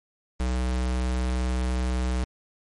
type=tone; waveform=square; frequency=62.7 Hz; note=B1; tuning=27 cents sharp; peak=-24 dBFS; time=0.4-2.24 s; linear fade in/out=0 ms; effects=MP3 48 kbps